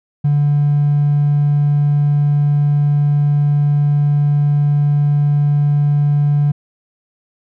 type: tone with hard clipping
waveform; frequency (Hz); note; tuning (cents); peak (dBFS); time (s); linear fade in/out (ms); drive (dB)
triangle; 145.4; D3; -17; -11; 0.24-6.52; 10; 4
effects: none